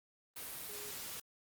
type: tone in noise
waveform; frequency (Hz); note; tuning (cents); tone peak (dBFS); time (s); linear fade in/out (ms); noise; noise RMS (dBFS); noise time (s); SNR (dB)
sine; 415.3; G#4; 0; -51; 0.69-0.91; 5; white; -45; 0.36-1.2; -9
effects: Opus 32 kbps